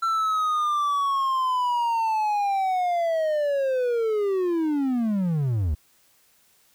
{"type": "linear sweep", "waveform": "triangle", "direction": "down", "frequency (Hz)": [1350, 68.3], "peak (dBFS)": -19, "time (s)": [0.02, 5.75], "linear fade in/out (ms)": 10, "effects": ["white hiss -61 dBFS RMS until 6.74 s"]}